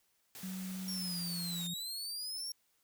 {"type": "noise", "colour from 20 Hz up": "white", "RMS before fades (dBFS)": -49, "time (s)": [0.35, 1.67], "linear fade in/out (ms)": 0}
{"type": "tone with pitch glide", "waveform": "sine", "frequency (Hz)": [187.6, 173.03], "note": ["F#3", "F3"], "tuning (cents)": [24, -16], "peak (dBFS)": -39, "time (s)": [0.43, 1.74], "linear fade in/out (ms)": 5, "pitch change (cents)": -140, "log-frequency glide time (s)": [0.96, 1.2]}
{"type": "linear two-way sweep", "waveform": "sawtooth", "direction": "down then up", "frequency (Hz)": [5588, 3648, 5588], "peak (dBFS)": -36, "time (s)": [0.88, 2.52], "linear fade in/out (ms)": 2, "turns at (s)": 1.67}
{"effects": ["white hiss -75 dBFS RMS until 2.83 s"]}